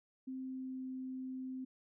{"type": "tone with pitch glide", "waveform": "sine", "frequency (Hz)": [261, 259.3], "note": ["C4", "C4"], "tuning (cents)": [-4, -15], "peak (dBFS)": -40, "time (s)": [0.27, 1.65], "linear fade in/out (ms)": 10, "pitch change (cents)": -11, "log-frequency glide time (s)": [0.4, 0.89], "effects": []}